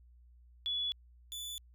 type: tone pair in turn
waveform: sine / sawtooth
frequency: 3412 / 3474 Hz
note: G#7 / A7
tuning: +46 / -23 cents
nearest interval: unison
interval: 31 cents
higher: second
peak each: -32 / -37 dBFS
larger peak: first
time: 0.66-0.92 / 1.32-1.58 s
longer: neither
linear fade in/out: 0 ms
effects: added 60 Hz sine -57 dBFS peak until 1.74 s